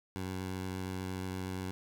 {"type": "tone with vibrato", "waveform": "15% pulse", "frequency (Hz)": 93.2, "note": "F#2", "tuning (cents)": 13, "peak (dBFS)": -30, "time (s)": [0.16, 1.71], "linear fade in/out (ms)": 0, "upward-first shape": "sine", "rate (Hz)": 8.5, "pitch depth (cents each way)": 13, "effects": []}